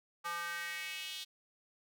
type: tone with high-pass filter sweep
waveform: square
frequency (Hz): 171.6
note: F3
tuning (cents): -30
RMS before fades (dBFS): -41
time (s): 0.24-1.25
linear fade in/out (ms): 20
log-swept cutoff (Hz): 1100 to 3600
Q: 3.1
effects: none